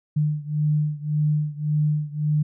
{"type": "beating tone pair", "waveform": "sine", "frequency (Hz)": [150, 151.8], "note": ["D3", "D#3"], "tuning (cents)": [37, -42], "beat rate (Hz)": 1.8, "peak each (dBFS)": [-22, -24], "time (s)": [0.16, 2.43], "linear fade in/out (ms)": 10, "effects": []}